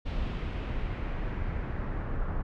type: noise with low-pass filter sweep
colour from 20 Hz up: brown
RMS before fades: -32 dBFS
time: 0.05-2.43 s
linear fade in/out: 20 ms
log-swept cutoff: 3400 to 1400 Hz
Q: 1.6
effects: none